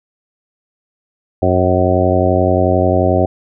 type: harmonic tone with a mistuned harmonic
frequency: 91.3 Hz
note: F#2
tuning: 23 cents flat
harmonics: 1 / 2 / 3 / 4 / 5 / 6 / 7 / 8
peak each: -16 / -21 / -19 / -18 / -22 / -18 / -17 / -20 dBFS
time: 1.42-3.26 s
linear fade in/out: 5 ms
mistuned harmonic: 8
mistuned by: +45 cents
effects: none